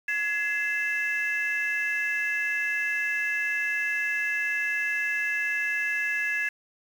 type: tone cluster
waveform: sine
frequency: 1685 / 2068 / 2646 Hz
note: G#6 / C7 / E7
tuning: +25 / -21 / +6 cents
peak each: -26 / -30 / -30 dBFS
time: 0.08-6.49 s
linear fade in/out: 5 ms
effects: tanh soft clip ceiling -19 dBFS + 8-bit